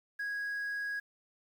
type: tone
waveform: sine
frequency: 1654 Hz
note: G#6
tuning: 8 cents flat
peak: -31 dBFS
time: 0.19-1 s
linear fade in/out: 10 ms
effects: tanh soft clip ceiling -33 dBFS + 10-bit